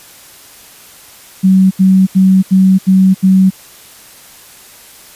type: tone bursts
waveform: sine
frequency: 189.2 Hz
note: F#3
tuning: 39 cents sharp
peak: -4 dBFS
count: 6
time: 1.43-3.505 s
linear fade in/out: 20 ms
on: 280 ms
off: 79 ms
effects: white hiss -38 dBFS RMS until 5.15 s + resampled to 32000 Hz